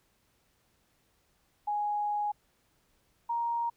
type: tone pair in turn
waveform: sine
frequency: 830.6 / 937 Hz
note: G#5 / A#5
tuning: 0 / +9 cents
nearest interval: major second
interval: 209 cents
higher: second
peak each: -28 / -28 dBFS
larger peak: neither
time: 1.67-2.32 / 3.29-3.7 s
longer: first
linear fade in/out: 10 ms
effects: pink hiss -71 dBFS RMS until 3.76 s

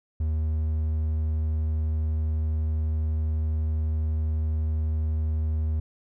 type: tone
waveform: triangle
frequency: 78 Hz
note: D#2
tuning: 5 cents sharp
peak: -21 dBFS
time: 0.2-5.8 s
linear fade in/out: 5 ms
effects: none

